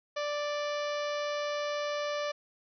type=harmonic tone; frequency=587.3 Hz; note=D5; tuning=in tune; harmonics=1 / 2 / 3 / 4 / 5 / 6 / 7 / 8 / 9 / 10; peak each=-32 / -38 / -42 / -44 / -46 / -48 / -49 / -50 / -51 / -52 dBFS; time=0.16-2.32 s; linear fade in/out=10 ms; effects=none